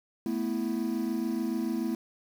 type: chord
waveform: triangle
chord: A suspended second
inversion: none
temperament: equal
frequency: 220 / 246.9 / 329.6 Hz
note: A3 / B3 / E4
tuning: 0 / 0 / 0 cents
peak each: -30 dBFS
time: 0.26-1.95 s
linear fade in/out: 2 ms
effects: tanh soft clip ceiling -17 dBFS + 8-bit